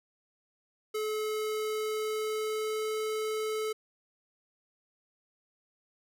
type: tone with pitch glide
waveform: square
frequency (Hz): 430 to 433.7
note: A4 to A4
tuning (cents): -40 to -25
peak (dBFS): -31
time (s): 0.94-3.73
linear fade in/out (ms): 10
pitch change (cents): +15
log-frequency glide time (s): 1.2-3.03
effects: none